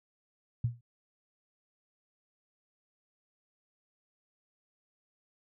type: tone with exponential decay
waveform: sine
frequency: 118.7 Hz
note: A#2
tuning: 32 cents sharp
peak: -23 dBFS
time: 0.64-0.81 s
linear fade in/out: 5 ms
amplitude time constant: 36 ms
effects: none